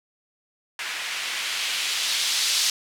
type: noise with low-pass filter sweep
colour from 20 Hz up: violet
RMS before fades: -26 dBFS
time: 0.79-2.7 s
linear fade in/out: 2 ms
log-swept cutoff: 2000 to 4500 Hz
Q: 1.2
effects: none